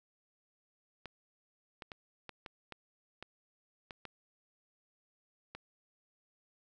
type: clicks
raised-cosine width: 0.3 ms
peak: -28 dBFS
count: 10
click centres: 1.057 / 1.822 / 1.918 / 2.293 / 2.462 / 2.723 / 3.226 / 3.908 / 4.053 / 5.55 s
effects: none